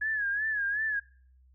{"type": "tone with vibrato", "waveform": "sine", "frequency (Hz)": 1683, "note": "G#6", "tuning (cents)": 23, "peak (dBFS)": -27, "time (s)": [0.01, 1], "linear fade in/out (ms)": 10, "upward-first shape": "sine", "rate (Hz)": 2.7, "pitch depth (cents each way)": 89, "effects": ["noise-tail reverb RT60 0.5 s tail -23 dB re dry", "added 64 Hz sine -57 dBFS peak until 1.54 s"]}